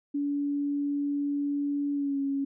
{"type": "tone with pitch glide", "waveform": "sine", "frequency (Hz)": [286.1, 276.7], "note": ["D4", "C#4"], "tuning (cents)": [-45, -3], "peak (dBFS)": -26, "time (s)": [0.14, 2.45], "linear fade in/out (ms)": 10, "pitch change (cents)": -58, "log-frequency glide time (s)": [1.93, 2.19], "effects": []}